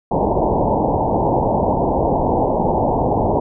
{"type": "low-pass noise", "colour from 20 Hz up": "white", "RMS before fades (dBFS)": -17, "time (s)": [0.11, 3.4], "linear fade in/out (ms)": 5, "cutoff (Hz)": 940, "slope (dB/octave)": 96, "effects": []}